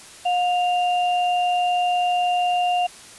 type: tone pair together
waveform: sine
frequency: 716.2 / 2788 Hz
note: F5 / F7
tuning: +43 / -4 cents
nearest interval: 2 octaves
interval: 2353 cents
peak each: -18 / -28 dBFS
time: 0.25-2.87 s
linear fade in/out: 10 ms
effects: white hiss -43 dBFS RMS until 3.18 s + resampled to 24000 Hz